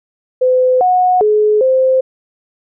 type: tone with pitch steps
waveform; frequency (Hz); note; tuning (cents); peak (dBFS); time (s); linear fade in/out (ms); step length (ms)
sine; 509 / 731 / 424.2 / 521; C5 / F#5 / G#4 / C5; -48 / -21 / +37 / -7; -8; 0.41-2.01; 10; 400
effects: none